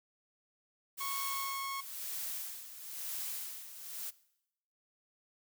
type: noise with tremolo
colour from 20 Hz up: blue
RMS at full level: -39 dBFS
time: 0.97-4.11 s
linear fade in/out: 20 ms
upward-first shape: sine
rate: 1 Hz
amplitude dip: 70%
type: tone with pitch glide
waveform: sawtooth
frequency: 1100 to 1093.7 Hz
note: C#6 to C#6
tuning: -14 to -24 cents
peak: -34 dBFS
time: 1-1.81 s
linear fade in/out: 10 ms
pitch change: -10 cents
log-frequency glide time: 1.15-1.49 s
effects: noise-tail reverb RT60 0.8 s tail -20 dB re dry